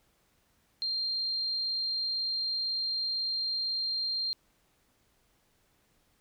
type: tone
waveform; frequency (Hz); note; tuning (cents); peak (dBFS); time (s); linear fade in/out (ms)
sine; 4186; C8; 0; -29; 0.82-4.33; 0
effects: pink hiss -70 dBFS RMS until 6.2 s